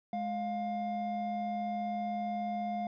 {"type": "tone pair together", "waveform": "triangle", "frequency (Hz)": [209.7, 705.3], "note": ["G#3", "F5"], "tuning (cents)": [17, 17], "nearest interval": "octave + major sixth", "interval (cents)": 2100, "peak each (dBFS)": [-35, -32], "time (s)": [0.13, 2.87], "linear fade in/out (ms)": 2, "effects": ["resampled to 11025 Hz"]}